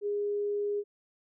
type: tone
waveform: sine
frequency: 410.5 Hz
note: G#4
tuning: 20 cents flat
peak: -28 dBFS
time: 0.01-0.84 s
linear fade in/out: 50 ms
effects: none